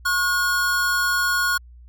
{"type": "tone pair together", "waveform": "square", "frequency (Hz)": [1091.6, 1442], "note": ["C#6", "F#6"], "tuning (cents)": [-27, -45], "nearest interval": "perfect fourth", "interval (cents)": 482, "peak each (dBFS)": [-27, -20], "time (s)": [0.05, 1.58], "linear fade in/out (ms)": 10, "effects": ["added 60 Hz sine -42 dBFS peak until 1.88 s"]}